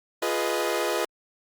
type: chord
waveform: sawtooth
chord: F half-diminished seventh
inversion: none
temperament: equal with one note detuned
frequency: 349.2 / 419.6 / 493.9 / 622.3 Hz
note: F4 / Ab4 / Cb5 / Eb5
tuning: 0 / +18 / 0 / 0 cents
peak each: -26 dBFS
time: 0.22-1.05 s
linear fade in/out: 5 ms
effects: Opus 48 kbps